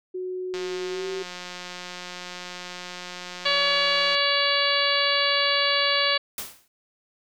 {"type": "tone with pitch glide", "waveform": "sine", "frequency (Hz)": [368.1, 381.3], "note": ["F#4", "G4"], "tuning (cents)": [-9, -48], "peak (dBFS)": -28, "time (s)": [0.14, 1.23], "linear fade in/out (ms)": 10, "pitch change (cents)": 61, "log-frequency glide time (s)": [0.89, 1.07]}
{"type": "click train", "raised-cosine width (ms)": 0.2, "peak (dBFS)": -19, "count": 647, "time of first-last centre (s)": [0.54, 4.149], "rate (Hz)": 179}
{"type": "harmonic tone", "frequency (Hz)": 567, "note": "C#5", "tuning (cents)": 39, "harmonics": [1, 2, 3, 4, 5, 6, 7, 8], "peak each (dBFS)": [-28, -28, -28, -28, -28, -28, -28, -28], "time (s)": [3.45, 6.18], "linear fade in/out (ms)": 10}
{"type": "noise with exponential decay", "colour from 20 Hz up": "white", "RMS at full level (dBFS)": -29, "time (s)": [6.38, 6.68], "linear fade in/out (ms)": 2, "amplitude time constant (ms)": 65}
{"effects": []}